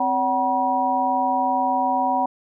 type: tone cluster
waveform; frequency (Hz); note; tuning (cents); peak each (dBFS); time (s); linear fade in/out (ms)
sine; 261 / 566 / 755 / 962; C4 / C#5 / F#5 / B5; -4 / +36 / +35 / -46; -27 / -30 / -21 / -22; 0-2.26; 5
effects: none